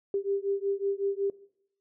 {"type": "beating tone pair", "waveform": "sine", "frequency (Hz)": [394.3, 399.7], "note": ["G4", "G4"], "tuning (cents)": [10, 34], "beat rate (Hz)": 5.4, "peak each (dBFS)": -30, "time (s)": [0.14, 1.3], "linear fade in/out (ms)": 2, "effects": ["noise-tail reverb RT60 0.7 s tail -19 dB re dry"]}